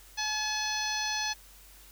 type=harmonic tone; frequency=855 Hz; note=A5; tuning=50 cents flat; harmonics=1 / 2 / 3 / 4 / 5 / 6 / 7; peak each=-36 / -36 / -38 / -39 / -36 / -40 / -36 dBFS; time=0.17-1.34 s; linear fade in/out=20 ms; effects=added 47 Hz sine -55 dBFS peak until 1.91 s + white hiss -55 dBFS RMS until 1.91 s